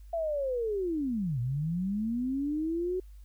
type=linear two-way sweep; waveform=sine; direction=down then up; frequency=681 to 116.54 to 374.6 Hz; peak=-28 dBFS; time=0.13-3 s; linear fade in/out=5 ms; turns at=1.4 s; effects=added 50 Hz sine -46 dBFS peak until 3.24 s + white hiss -70 dBFS RMS until 3.24 s